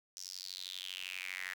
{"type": "tone with high-pass filter sweep", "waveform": "square", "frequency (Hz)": 46.25, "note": "F#1", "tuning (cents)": 0, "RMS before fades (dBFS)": -44, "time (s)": [0.16, 1.54], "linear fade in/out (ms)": 10, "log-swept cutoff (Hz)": [5800, 1800], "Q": 5.7, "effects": ["10-bit"]}